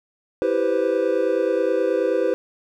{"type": "chord", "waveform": "triangle", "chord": "C major seventh", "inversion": "first", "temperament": "equal", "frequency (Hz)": [329.6, 392, 493.9, 523.3], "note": ["E4", "G4", "B4", "C5"], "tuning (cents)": [0, 0, 0, 0], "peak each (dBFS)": [-24, -22, -20, -22], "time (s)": [0.42, 2.34], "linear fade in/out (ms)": 0, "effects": []}